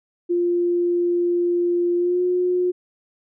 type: tone with pitch glide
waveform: sine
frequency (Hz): 349.2 to 360.3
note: F4 to F#4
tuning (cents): 0 to -46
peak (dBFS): -17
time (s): 0.29-2.72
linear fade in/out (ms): 20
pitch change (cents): +54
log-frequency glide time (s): 1.97-2.22
effects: none

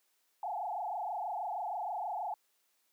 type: tone with frequency modulation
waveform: sine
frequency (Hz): 784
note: G5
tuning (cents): 0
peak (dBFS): -34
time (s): 0.43-2.34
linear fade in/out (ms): 2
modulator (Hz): 26.3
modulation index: 3.5
effects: white hiss -75 dBFS RMS until 2.92 s + high-pass 300 Hz 12 dB/octave

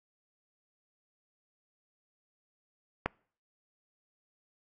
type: click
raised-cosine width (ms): 0.5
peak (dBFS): -13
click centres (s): 3.06
effects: noise-tail reverb RT60 0.5 s tail -26 dB re dry + AAC 48 kbps

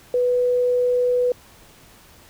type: tone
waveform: sine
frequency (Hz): 493.9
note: B4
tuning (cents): 0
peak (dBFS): -16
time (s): 0.14-1.32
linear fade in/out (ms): 2
effects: pink hiss -49 dBFS RMS until 2.29 s

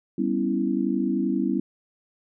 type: chord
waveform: sine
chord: C# half-diminished seventh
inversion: second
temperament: equal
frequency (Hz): 196 / 246.9 / 277.2 / 329.6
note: G3 / B3 / C#4 / E4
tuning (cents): 0 / 0 / 0 / 0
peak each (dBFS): -27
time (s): 0.18-1.6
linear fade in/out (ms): 5
effects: none

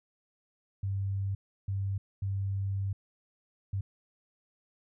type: tone bursts at uneven times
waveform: sine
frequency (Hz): 98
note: G2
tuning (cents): 0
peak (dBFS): -29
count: 4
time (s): 0.83-1.35 / 1.68-1.98 / 2.22-2.93 / 3.73-3.81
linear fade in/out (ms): 5
effects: none

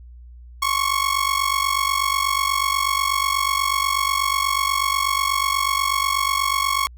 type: ring-modulated tone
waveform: sawtooth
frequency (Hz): 1100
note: C#6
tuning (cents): -14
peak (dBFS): -12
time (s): 0.62-6.87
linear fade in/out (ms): 0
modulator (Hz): 24.1
effects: added 60 Hz sine -39 dBFS peak until 6.97 s

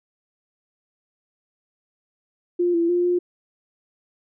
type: tone with pitch steps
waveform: sine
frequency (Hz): 351.3 / 337.5 / 352 / 354.4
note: F4 / E4 / F4 / F4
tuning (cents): +10 / +41 / +14 / +25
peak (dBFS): -17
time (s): 2.59-3.19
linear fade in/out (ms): 10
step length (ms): 150
effects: none

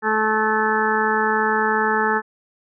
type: harmonic tone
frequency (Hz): 217.2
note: A3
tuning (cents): -22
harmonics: 1 / 2 / 4 / 5 / 6 / 7 / 8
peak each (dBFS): -27 / -23 / -22 / -28 / -25 / -27 / -23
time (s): 0.02-2.22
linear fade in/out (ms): 50
effects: none

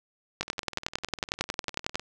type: two click trains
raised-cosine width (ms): 0.2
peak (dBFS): -22 / -9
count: 32 / 18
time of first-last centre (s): 0.43-1.996 / 0.41-1.955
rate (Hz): 19.8 / 11
effects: none

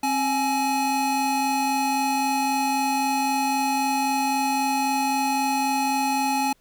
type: tone pair together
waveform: square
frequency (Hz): 266.4 / 843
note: C4 / G#5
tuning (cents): +31 / +26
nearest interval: octave + minor sixth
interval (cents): 1995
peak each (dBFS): -27 / -23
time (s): 0.03-6.53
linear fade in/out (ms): 5
effects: pink hiss -64 dBFS RMS until 6.6 s

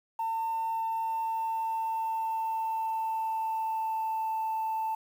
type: tone with pitch glide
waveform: sine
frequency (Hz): 901 to 884.5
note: A5 to A5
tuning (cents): +41 to +9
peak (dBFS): -27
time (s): 0.19-4.95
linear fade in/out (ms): 5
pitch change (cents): -32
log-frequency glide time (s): 0.64-4.34
effects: tanh soft clip ceiling -25 dBFS + 9-bit

